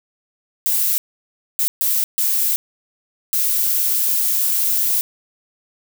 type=noise bursts at uneven times; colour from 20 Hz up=violet; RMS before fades=-18 dBFS; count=5; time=0.66-0.98 / 1.59-1.68 / 1.81-2.04 / 2.18-2.56 / 3.33-5.01 s; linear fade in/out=0 ms; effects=none